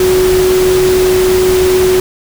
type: tone in noise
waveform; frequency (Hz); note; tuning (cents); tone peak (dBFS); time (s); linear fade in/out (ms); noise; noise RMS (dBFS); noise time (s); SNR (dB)
sine; 370; F#4; 0; -7; 0-2; 2; pink; -18; 0-2; +8
effects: none